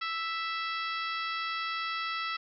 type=harmonic tone; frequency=659.3 Hz; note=E5; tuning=in tune; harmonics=2 / 3 / 4 / 5 / 6 / 7 / 8; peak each=-34 / -38 / -40 / -42 / -44 / -45 / -46 dBFS; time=0.01-2.37 s; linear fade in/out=10 ms; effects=none